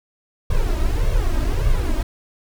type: noise with flanger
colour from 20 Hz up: brown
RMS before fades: -18 dBFS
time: 0.5-2.03 s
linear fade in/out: 5 ms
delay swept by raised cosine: 1.8 to 3.2 ms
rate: 1.7 Hz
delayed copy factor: +0.9
effects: none